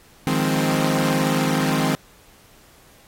sawtooth chord, F minor seventh, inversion third, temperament equal, 155.56 / 174.61 / 207.7 / 261.6 Hz, Eb3 / F3 / Ab3 / C4, 0 / 0 / 0 / 0 cents, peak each -19 / -23 / -22 / -18 dBFS, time 0.27-1.95 s, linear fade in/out 0 ms, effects pink hiss -52 dBFS RMS until 3.07 s + AAC 48 kbps

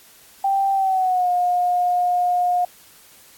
sine tone with pitch glide, 784 to 714.8 Hz, G5 to F5, 0 to +40 cents, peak -16 dBFS, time 0.44-2.65 s, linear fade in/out 5 ms, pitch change -160 cents, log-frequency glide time 0.73-1.3 s, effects white hiss -49 dBFS RMS until 3.37 s + AAC 64 kbps

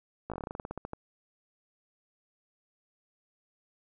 slowing click train, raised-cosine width 1 ms, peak -23 dBFS, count 16, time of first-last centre 0.3-0.934 s, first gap 17 ms, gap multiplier 1.12, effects none

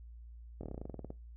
slowing click train, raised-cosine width 2 ms, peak -29 dBFS, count 14, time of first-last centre 0.61-1.104 s, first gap 23 ms, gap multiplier 1.08, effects noise-tail reverb RT60 0.2 s tail -19 dB re dry + added 58 Hz sine -48 dBFS peak until 1.36 s

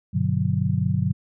sine chord, G major seventh, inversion none, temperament just, 98 / 122.5 / 147 / 183.75 Hz, G2 / B2 / D3 / F#3, 0 / -14 / +2 / -12 cents, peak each -25 dBFS, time 0.13-1.13 s, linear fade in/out 20 ms, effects none

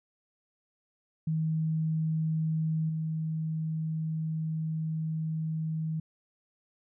sine tone with level steps, 158.8 Hz, D#3, 36 cents sharp, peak -26 / -29 dBFS, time 1.27-6 s, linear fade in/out 5 ms, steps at 2.89 s, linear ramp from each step 5 ms, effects none

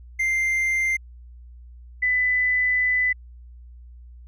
triangle / sine tone pair in turn, 2093 / 1998.8 Hz, C7 / B6, 0 / +20 cents, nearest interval minor second, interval 80 cents, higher first, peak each -18 dBFS, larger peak neither, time 0.19-0.97 / 2.02-3.13 s, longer second, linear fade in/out 10 ms, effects added 60 Hz sine -41 dBFS peak until 4.27 s

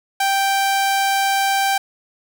sawtooth tone, 784 Hz, G5, in tune, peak -12 dBFS, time 0.2-1.78 s, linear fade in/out 5 ms, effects none

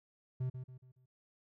triangle tone with echo, 127.8 Hz, C3, 40 cents flat, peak -31 dBFS, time 0.4-0.5 s, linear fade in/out 10 ms, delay 140 ms, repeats 4, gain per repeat -8 dB, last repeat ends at 1.06 s, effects none

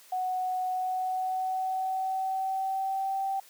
sine tone with pitch glide, 740 to 777.2 Hz, F#5 to G5, 0 to -15 cents, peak -27 dBFS, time 0.12-3.4 s, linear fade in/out 5 ms, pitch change +85 cents, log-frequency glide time 0.72-3.24 s, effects white hiss -55 dBFS RMS until 3.49 s + high-pass 400 Hz 12 dB/octave

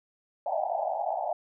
white band-pass noise, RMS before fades -30 dBFS, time 0.46-1.33 s, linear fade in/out 5 ms, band 600 to 850 Hz, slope 96 dB/octave, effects none

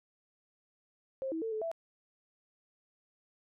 sine tone with pitch steps, 532 / 323.6 / 448.5 / 434.3 / 663 Hz, C5 / E4 / A4 / A4 / E5, +29 / -32 / +33 / -23 / +10 cents, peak -33 dBFS, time 1.22-1.715 s, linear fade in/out 0 ms, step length 99 ms, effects none

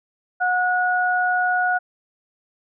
sine tone pair together, 728.5 / 1457 Hz, F#5 / F#6, -27 / -27 cents, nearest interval octave, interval 1200 cents, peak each -20 dBFS, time 0.4-1.79 s, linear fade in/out 20 ms, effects none

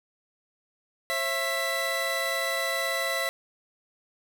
30% pulse tone cluster, 540 / 667 / 1982 Hz, C#5 / E5 / B6, -45 / +20 / +6 cents, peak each -30 / -29 / -26 dBFS, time 1.1-3.29 s, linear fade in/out 0 ms, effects none

